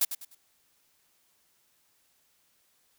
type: noise with echo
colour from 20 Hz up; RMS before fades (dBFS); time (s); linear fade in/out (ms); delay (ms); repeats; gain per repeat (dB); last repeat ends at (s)
blue; -24; 0.01-0.05; 5; 100; 3; -10; 0.35
effects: white hiss -69 dBFS RMS until 2.98 s